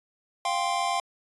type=chord; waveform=square; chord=F suspended second; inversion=none; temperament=just; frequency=698.5 / 785.8 / 1047.7 Hz; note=F5 / G5 / C6; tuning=0 / +4 / +2 cents; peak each=-30 dBFS; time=0.45-1 s; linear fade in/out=2 ms; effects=resampled to 24000 Hz